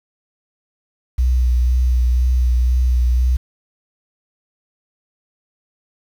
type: tone with vibrato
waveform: sine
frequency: 61.74 Hz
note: B1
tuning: in tune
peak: -12 dBFS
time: 1.18-3.37 s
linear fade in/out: 10 ms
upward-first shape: sine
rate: 2 Hz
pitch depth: 25 cents each way
effects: 7-bit